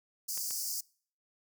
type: high-pass noise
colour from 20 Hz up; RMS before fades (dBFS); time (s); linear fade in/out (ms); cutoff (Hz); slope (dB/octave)
pink; -36; 0.28-0.81; 10; 4700; 96
type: clicks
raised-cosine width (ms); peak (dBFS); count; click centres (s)
0.3; -31; 2; 0.376 / 0.508
effects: noise-tail reverb RT60 0.5 s tail -25 dB re dry